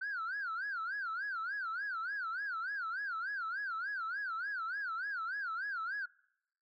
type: tone with vibrato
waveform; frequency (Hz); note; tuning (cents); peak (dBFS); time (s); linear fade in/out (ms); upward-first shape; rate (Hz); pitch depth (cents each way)
sine; 1480; F#6; 0; -34; 0.01-6.06; 10; sine; 3.4; 220
effects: noise-tail reverb RT60 0.8 s tail -25 dB re dry + tanh soft clip ceiling -33 dBFS